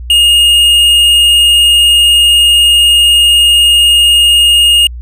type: tone with tanh clipping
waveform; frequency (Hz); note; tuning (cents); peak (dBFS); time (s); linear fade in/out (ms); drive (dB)
sine; 2848; F7; +33; -5; 0.1-4.87; 2; 9
effects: added 60 Hz sine -21 dBFS peak until 5.01 s